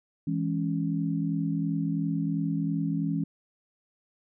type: chord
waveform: sine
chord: C# minor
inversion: first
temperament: equal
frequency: 164.81 / 207.7 / 277.2 Hz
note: E3 / G#3 / C#4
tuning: 0 / 0 / 0 cents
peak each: -28 / -33 / -30 dBFS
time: 0.27-3.24 s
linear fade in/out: 5 ms
effects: none